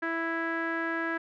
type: tone with low-pass filter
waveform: sawtooth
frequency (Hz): 330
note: E4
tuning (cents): +2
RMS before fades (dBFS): -31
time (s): 0.02-1.18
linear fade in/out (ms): 10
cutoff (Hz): 1700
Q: 5.9
effects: none